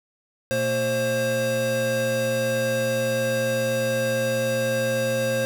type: tone cluster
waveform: square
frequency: 120.3 / 228.2 / 532 Hz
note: B2 / A#3 / C5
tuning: -45 / -37 / +29 cents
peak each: -31 / -32 / -23 dBFS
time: 0.51-5.45 s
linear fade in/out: 0 ms
effects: none